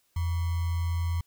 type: tone with sample-and-hold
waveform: sine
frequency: 84.9 Hz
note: F2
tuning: 48 cents flat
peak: -25 dBFS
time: 0.16-1.21 s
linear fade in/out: 5 ms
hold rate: 1050 Hz
effects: white hiss -70 dBFS RMS until 1.26 s